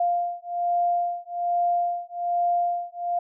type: beating tone pair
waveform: sine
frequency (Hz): 698.5 / 699.7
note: F5 / F5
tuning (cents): 0 / +3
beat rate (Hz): 1.2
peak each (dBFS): -25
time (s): 0-3.19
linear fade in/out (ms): 5
effects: none